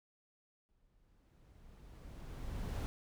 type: noise with exponential growth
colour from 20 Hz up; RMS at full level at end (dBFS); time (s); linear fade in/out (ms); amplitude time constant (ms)
brown; -36; 0.69-2.86; 0; 470
effects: none